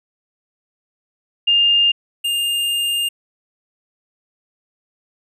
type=tone pair in turn; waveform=sine / square; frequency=2812 / 2812 Hz; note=F7 / F7; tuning=+11 / +11 cents; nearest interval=unison; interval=0 cents; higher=neither; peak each=-11 / -18 dBFS; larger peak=first; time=1.47-1.92 / 2.24-3.09 s; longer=second; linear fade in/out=10 ms; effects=resampled to 32000 Hz